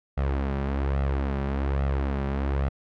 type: tone with flanger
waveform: sawtooth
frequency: 68.7 Hz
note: C#2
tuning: 15 cents flat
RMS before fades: -26 dBFS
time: 0.17-2.69 s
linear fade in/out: 10 ms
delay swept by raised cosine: 1.5 to 5.2 ms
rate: 1.2 Hz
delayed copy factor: +0.55
effects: low-pass 2000 Hz 12 dB/octave